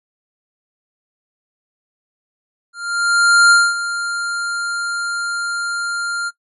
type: tone with ADSR envelope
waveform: square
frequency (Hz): 1396.9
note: F6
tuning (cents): 0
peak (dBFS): -7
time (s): 2.73-6.31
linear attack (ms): 780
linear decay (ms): 230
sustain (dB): -13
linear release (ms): 34
effects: noise-tail reverb RT60 0.1 s tail -19 dB re dry + MP3 48 kbps